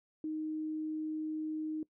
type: tone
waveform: sine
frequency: 311.1 Hz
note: D#4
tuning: in tune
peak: -34 dBFS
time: 0.24-1.83 s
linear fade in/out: 2 ms
effects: noise-tail reverb RT60 0.1 s tail -21 dB re dry